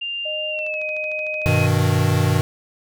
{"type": "tone with pitch glide", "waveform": "sine", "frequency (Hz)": [2794, 2518], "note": ["F7", "D#7"], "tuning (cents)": [0, 20], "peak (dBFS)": -24, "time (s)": [0.01, 1.67], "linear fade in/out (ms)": 10, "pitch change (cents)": -180, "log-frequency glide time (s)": [0.5, 0.84]}
{"type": "tone", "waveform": "sine", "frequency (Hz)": 615, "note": "D#5", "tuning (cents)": -20, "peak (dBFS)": -27, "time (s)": [0.25, 1.8], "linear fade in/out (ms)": 10}
{"type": "click train", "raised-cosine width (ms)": 0.2, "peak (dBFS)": -25, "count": 23, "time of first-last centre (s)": [0.59, 2.244], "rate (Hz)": 13.3}
{"type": "chord", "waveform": "square", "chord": "G augmented", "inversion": "none", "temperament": "equal", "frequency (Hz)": [98, 123.47, 155.56], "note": ["G2", "B2", "D#3"], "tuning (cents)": [0, 0, 0], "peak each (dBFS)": [-20, -21, -21], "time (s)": [1.46, 2.41], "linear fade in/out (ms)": 0}
{"effects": []}